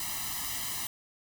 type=noise with comb filter; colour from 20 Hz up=white; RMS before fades=-35 dBFS; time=0-0.87 s; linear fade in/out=2 ms; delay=1 ms; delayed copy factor=+1; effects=none